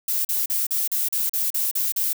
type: noise bursts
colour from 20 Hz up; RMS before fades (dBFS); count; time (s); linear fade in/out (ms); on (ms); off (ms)
violet; -23; 10; 0.08-2.131; 5; 170; 39
effects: none